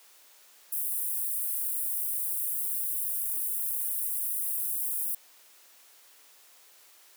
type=high-pass noise; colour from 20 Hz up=white; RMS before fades=-31 dBFS; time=0.72-5.15 s; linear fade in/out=5 ms; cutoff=9200 Hz; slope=48 dB/octave; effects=white hiss -57 dBFS RMS until 7.16 s + high-pass 400 Hz 12 dB/octave